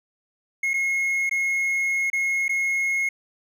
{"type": "tone with dropouts", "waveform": "triangle", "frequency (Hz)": 2163, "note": "C#7", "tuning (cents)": -43, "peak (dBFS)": -19, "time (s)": [0.63, 3.09], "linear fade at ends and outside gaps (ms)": 5, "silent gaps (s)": [[0.735, 0.739], [1.295, 1.311], [2.101, 2.13], [2.482, 2.492]], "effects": []}